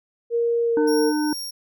sine tone with pitch glide, 468.5 to 454.4 Hz, A#4 to A#4, +9 to -44 cents, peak -18 dBFS, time 0.3-1.13 s, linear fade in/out 50 ms, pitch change -53 cents, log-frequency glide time 0.63-0.94 s
harmonic tone, 302.1 Hz, D4, 49 cents sharp, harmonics 1 / 3 / 5, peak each -20 / -30 / -34 dBFS, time 0.77-1.33 s, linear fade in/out 2 ms
sawtooth tone with tremolo, 5570 Hz, F8, 5 cents flat, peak -26 dBFS, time 0.87-1.51 s, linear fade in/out 10 ms, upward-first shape sine, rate 2.4 Hz, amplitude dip 45%
effects none

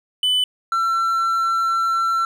triangle tone pair in turn, 3000 / 1348 Hz, F#7 / E6, +23 / +38 cents, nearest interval octave + major second, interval 1385 cents, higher first, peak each -14 / -15 dBFS, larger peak first, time 0.23-0.44 / 0.72-2.25 s, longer second, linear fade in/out 2 ms, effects none

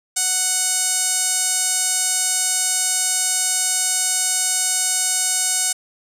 sawtooth tone with band-pass filter, 740 Hz, F#5, in tune, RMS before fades -20 dBFS, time 0.16-5.73 s, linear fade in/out 10 ms, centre 8000 Hz, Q 3, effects none

